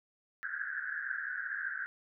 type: band-pass noise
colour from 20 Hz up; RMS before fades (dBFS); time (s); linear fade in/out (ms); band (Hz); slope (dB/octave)
pink; -38; 0.43-1.86; 0; 1500 to 1700; 96
effects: none